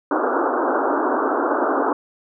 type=band-pass noise; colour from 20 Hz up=pink; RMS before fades=-20 dBFS; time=0.11-1.93 s; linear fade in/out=2 ms; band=260 to 1500 Hz; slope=96 dB/octave; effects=none